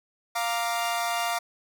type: chord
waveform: sawtooth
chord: Bb major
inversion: second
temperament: equal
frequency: 698.5 / 932.3 / 1174.7 Hz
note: F5 / Bb5 / D6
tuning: 0 / 0 / 0 cents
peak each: -24 / -28 / -29 dBFS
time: 0.35-1.39 s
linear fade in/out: 10 ms
effects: none